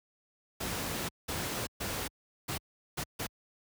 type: noise bursts at uneven times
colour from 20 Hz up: pink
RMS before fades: -35 dBFS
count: 6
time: 0.6-1.09 / 1.28-1.67 / 1.8-2.08 / 2.48-2.58 / 2.97-3.04 / 3.19-3.27 s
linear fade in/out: 10 ms
effects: high-pass 60 Hz 12 dB/octave